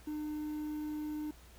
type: tone with quantisation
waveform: triangle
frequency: 302.6 Hz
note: D#4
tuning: 48 cents flat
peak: -34 dBFS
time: 0.07-1.31 s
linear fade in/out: 5 ms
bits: 10
effects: added 60 Hz sine -56 dBFS peak until 1.58 s + pink hiss -60 dBFS RMS until 1.58 s